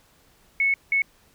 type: tone bursts at uneven times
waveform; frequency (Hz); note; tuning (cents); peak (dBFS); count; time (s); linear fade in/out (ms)
sine; 2203; C#7; -11; -18; 2; 0.6-0.74 / 0.92-1.02; 2
effects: pink hiss -59 dBFS RMS until 1.34 s